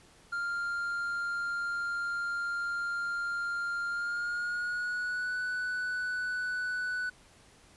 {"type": "tone with pitch glide", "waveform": "triangle", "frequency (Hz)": [1396.9, 1488.5], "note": ["F6", "F#6"], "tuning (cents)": [0, 10], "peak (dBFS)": -29, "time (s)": [0.32, 7.1], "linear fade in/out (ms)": 10, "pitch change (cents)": 110, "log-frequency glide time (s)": [3.89, 5.37], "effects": ["pink hiss -59 dBFS RMS until 7.76 s", "resampled to 24000 Hz"]}